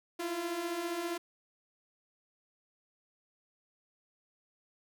sawtooth beating tone pair, 330 / 345 Hz, E4 / F4, +2 / -21 cents, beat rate 15 Hz, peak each -37 / -31 dBFS, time 0.19-1.18 s, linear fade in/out 10 ms, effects 11-bit

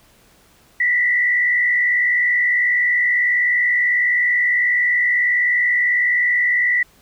sine tone with frequency modulation, 1964 Hz, B6, 10 cents flat, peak -14 dBFS, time 0.8-6.83 s, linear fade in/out 5 ms, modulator 61.5 Hz, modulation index 0.85, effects pink hiss -53 dBFS RMS until 7.01 s

